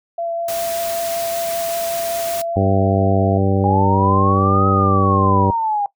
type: tone with vibrato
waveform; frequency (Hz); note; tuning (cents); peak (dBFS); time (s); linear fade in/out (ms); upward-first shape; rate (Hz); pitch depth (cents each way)
sine; 676; E5; +43; -20; 0.18-3.38; 5; sine; 5.2; 9
type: noise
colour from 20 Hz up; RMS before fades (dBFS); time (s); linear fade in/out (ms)
white; -28; 0.48-2.42; 5
type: harmonic tone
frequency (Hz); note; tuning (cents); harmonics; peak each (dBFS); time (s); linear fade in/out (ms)
97.3; G2; -12; 1 / 2 / 3 / 4 / 5 / 6 / 8; -17 / -20 / -22 / -23 / -24 / -25 / -26; 2.56-5.51; 5
type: linear two-way sweep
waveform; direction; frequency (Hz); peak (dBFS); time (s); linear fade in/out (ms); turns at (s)
sine; up then down; 800 to 1272 to 800; -16; 3.64-5.86; 2; 4.68
effects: noise-tail reverb RT60 0.1 s tail -19 dB re dry